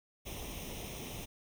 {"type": "noise with comb filter", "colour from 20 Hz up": "pink", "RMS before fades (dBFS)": -43, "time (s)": [0.25, 1.26], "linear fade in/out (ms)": 20, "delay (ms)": 0.33, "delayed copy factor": 0.75, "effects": []}